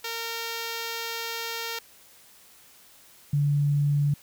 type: tone pair in turn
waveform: 5% pulse / sine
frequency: 460 / 144.47 Hz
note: A#4 / D3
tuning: -23 / -28 cents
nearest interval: octave + minor sixth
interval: 2005 cents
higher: first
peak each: -19 / -20 dBFS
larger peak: first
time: 0.04-1.79 / 3.33-4.14 s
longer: first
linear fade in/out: 5 ms
effects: white hiss -54 dBFS RMS until 4.22 s